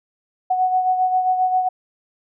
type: beating tone pair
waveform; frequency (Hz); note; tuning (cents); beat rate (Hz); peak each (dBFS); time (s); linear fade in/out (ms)
sine; 740 / 747.5; F#5 / F#5; 0 / +17; 7.5; -16 / -25; 0.5-1.69; 10
effects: none